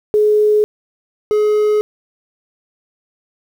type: tone pair in turn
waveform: sine / triangle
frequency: 422.8 / 422.8 Hz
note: G#4 / G#4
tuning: +31 / +31 cents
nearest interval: unison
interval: 0 cents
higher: neither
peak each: -9 dBFS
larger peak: neither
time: 0.14-0.64 / 1.31-1.81 s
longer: neither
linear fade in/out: 0 ms
effects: 7-bit